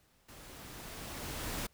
pink noise with level ramp, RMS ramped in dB -53 to -37 dBFS, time 0.28-1.67 s, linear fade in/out 10 ms, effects pink hiss -69 dBFS RMS until 1.73 s

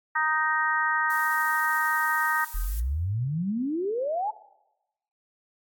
harmonic tone, 311.1 Hz, D#4, in tune, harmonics 3 / 4 / 5 / 6, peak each -28 / -28 / -28 / -28 dBFS, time 0.15-2.45 s, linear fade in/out 10 ms
violet noise, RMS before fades -39 dBFS, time 1.1-2.8 s, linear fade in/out 2 ms
sine exponential sweep, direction up, 36.11 to 887 Hz, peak -25 dBFS, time 2.54-4.31 s, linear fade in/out 10 ms
effects noise-tail reverb RT60 0.9 s tail -17 dB re dry + AAC 64 kbps

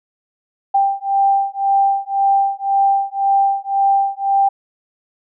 sine beating tone pair, 788 / 789.9 Hz, G5 / G5, +9 / +13 cents, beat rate 1.9 Hz, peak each -16 dBFS, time 0.74-4.49 s, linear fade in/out 10 ms, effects none

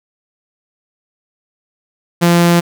sawtooth tone, 172 Hz, F3, 26 cents flat, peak -4 dBFS, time 2.21-2.61 s, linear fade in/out 20 ms, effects none

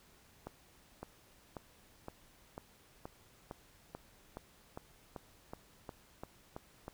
accelerating click train, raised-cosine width 1 ms, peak -29 dBFS, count 16, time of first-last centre 0.47-6.881 s, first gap 560 ms, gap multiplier 0.96, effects pink hiss -64 dBFS RMS until 6.93 s

